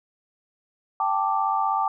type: chord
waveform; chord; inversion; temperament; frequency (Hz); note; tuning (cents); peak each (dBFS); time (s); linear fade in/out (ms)
sine; G suspended second; none; equal; 784 / 880 / 1174.7; G5 / A5 / D6; 0 / 0 / 0; -25; 1-1.88; 2
effects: none